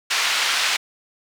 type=band-pass noise; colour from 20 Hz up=pink; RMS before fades=-21 dBFS; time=0.1-0.77 s; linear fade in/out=10 ms; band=1600 to 5200 Hz; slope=12 dB/octave; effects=none